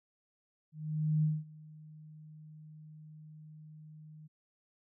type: tone with ADSR envelope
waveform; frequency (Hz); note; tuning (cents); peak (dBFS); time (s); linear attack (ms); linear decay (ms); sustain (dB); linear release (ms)
sine; 154.2; D#3; -15; -25; 0.72-4.28; 510; 210; -24; 19
effects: none